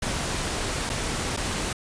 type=noise with dropouts; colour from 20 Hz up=pink; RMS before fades=-28 dBFS; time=0.02-1.73 s; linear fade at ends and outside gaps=5 ms; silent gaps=0.894-0.898 / 1.366-1.372 s; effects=resampled to 22050 Hz